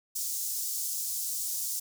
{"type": "high-pass noise", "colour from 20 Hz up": "pink", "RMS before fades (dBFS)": -33, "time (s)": [0.15, 1.8], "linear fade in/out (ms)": 10, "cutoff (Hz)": 5900, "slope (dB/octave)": 24, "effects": []}